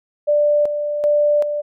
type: tone with tremolo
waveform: sine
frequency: 590 Hz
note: D5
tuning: 8 cents sharp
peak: -12 dBFS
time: 0.27-1.62 s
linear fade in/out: 20 ms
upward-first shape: square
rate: 1.3 Hz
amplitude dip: 55%
effects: none